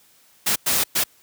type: noise bursts at uneven times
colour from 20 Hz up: white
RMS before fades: -20 dBFS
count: 3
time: 0.46-0.56 / 0.66-0.84 / 0.95-1.04 s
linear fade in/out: 10 ms
effects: white hiss -56 dBFS RMS until 1.22 s + high-pass 60 Hz 12 dB/octave